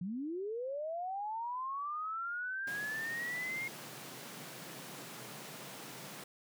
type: linear sweep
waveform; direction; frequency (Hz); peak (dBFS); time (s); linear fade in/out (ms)
sine; up; 167.4 to 2147; -36; 0.01-3.68; 5
type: high-pass noise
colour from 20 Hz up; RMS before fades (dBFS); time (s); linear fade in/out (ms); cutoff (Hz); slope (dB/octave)
pink; -48; 2.67-6.24; 5; 120; 96
effects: none